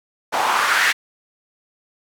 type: noise with band-pass filter sweep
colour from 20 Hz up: white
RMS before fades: -18 dBFS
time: 0.32-0.93 s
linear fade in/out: 20 ms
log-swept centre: 760 to 2000 Hz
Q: 2.6
effects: none